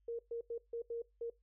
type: tone bursts at uneven times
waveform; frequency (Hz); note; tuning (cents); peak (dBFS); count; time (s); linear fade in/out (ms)
sine; 466.2; A#4; 0; -37; 6; 0.08-0.19 / 0.31-0.41 / 0.5-0.58 / 0.73-0.82 / 0.9-1.02 / 1.21-1.3; 5
effects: noise-tail reverb RT60 0.2 s tail -21 dB re dry + added 50 Hz sine -70 dBFS peak until 1.42 s